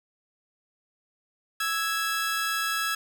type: tone pair together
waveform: sawtooth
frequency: 1318.5 / 1661.2 Hz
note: E6 / G#6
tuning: 0 / 0 cents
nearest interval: major third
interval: 400 cents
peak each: -25 dBFS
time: 1.6-2.95 s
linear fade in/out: 5 ms
effects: none